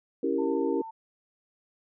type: chord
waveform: sine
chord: C# diminished seventh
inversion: none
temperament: equal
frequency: 277.2 / 329.6 / 392 / 466.2 Hz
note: C#4 / E4 / G4 / Bb4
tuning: 0 / 0 / 0 / 0 cents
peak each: -30 dBFS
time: 0.23-0.82 s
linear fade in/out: 5 ms
type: tone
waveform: sine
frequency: 896 Hz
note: A5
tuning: 31 cents sharp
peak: -38 dBFS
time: 0.38-0.91 s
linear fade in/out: 10 ms
effects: none